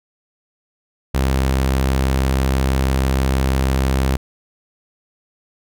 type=tone; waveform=sawtooth; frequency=66.2 Hz; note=C2; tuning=21 cents sharp; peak=-11 dBFS; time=1.14-4.17 s; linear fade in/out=10 ms; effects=none